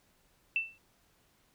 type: tone with exponential decay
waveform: sine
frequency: 2670 Hz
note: E7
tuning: 22 cents sharp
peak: -24 dBFS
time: 0.56-0.78 s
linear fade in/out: 1 ms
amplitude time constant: 47 ms
effects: pink hiss -69 dBFS RMS until 1.54 s